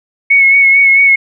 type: tone with vibrato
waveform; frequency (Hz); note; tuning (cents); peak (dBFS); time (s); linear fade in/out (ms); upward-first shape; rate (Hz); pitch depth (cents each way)
sine; 2202; C#7; -12; -4; 0.3-1.16; 10; sine; 4.5; 28
effects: none